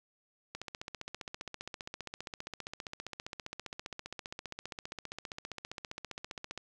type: click train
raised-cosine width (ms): 0.2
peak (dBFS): -23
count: 92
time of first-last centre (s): 0.55-6.576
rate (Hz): 15.1
effects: none